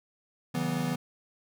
square chord, C# half-diminished seventh, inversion none, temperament equal with one note detuned, 138.59 / 164.81 / 191.08 / 246.9 Hz, C#3 / E3 / G3 / B3, 0 / 0 / -44 / 0 cents, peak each -38 / -32 / -38 / -33 dBFS, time 0.54-0.96 s, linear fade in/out 10 ms, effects none

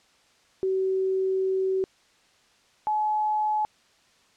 sine tone pair in turn, 379.8 / 852.6 Hz, F#4 / G#5, +45 / +45 cents, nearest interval octave + major second, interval 1400 cents, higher second, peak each -22 / -22 dBFS, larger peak neither, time 0.63-1.84 / 2.87-3.65 s, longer first, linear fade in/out 0 ms, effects white hiss -61 dBFS RMS until 4.36 s + low-pass 6000 Hz 12 dB/octave

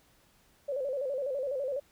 sine tone with vibrato, 541 Hz, C#5, 42 cents flat, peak -30 dBFS, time 0.68-1.8 s, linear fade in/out 10 ms, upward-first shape square, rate 12 Hz, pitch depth 91 cents each way, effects pink hiss -65 dBFS RMS until 1.91 s

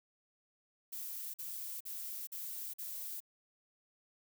violet noise bursts, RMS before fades -43 dBFS, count 5, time 0.92-3.204 s, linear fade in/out 10 ms, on 420 ms, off 46 ms, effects none

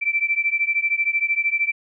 sine beating tone pair, 2330 / 2343 Hz, D7 / D7, -14 / -5 cents, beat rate 13 Hz, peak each -21 / -22 dBFS, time 0.01-1.72 s, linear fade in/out 20 ms, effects none

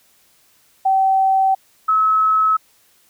sine tone pair in turn, 769 / 1290.6 Hz, G5 / E6, -33 / -37 cents, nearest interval major sixth, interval 896 cents, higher second, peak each -12 dBFS, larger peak neither, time 0.85-1.55 / 1.88-2.57 s, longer first, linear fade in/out 10 ms, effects white hiss -56 dBFS RMS until 3.09 s

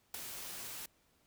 white noise with ADSR envelope, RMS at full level -36 dBFS, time 0.14-0.86 s, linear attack 6 ms, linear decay 3 ms, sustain -9 dB, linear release 5 ms, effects pink hiss -72 dBFS RMS until 1.26 s

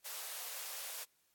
white high-pass noise, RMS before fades -44 dBFS, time 0.04-1.05 s, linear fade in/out 20 ms, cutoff 460 Hz, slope 48 dB/octave, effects white hiss -75 dBFS RMS until 1.34 s + AAC 64 kbps

